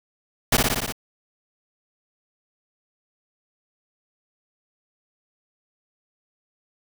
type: noise with echo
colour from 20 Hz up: pink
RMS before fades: -17 dBFS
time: 0.52-0.57 s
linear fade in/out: 5 ms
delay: 59 ms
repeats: 6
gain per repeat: -2 dB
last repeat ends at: 0.924 s
effects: none